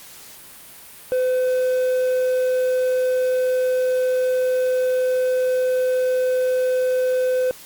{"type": "tone with quantisation", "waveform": "triangle", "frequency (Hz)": 509, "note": "C5", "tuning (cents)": -48, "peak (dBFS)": -15, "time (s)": [1.12, 7.51], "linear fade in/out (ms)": 0, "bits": 7, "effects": ["white hiss -42 dBFS RMS until 7.65 s", "Opus 48 kbps"]}